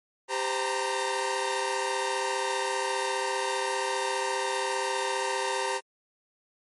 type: tone cluster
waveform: sawtooth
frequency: 393.6 / 518 / 907 / 942 Hz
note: G4 / C5 / A#5 / A#5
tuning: +7 / -17 / -48 / +18 cents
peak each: -29 dBFS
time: 0.28-5.81 s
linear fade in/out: 50 ms
effects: MP3 48 kbps